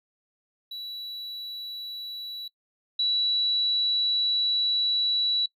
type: tone pair in turn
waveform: triangle / sine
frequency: 3930 / 3930 Hz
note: B7 / B7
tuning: -9 / -9 cents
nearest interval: unison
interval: 0 cents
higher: neither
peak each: -33 / -22 dBFS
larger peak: second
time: 0.71-2.48 / 2.99-5.46 s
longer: second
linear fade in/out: 5 ms
effects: noise-tail reverb RT60 0.1 s tail -21 dB re dry